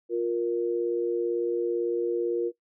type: tone pair together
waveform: sine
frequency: 352 / 469.9 Hz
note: F4 / A#4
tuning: +14 / +14 cents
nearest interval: perfect fourth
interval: 500 cents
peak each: -26 / -27 dBFS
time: 0.09-2.52 s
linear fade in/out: 50 ms
effects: noise-tail reverb RT60 0.1 s tail -17 dB re dry